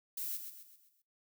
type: noise with echo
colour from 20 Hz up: violet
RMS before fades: -39 dBFS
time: 0.17-0.37 s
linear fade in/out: 5 ms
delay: 130 ms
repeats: 5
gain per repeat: -7 dB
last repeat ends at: 1.02 s
effects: noise-tail reverb RT60 0.3 s tail -21 dB re dry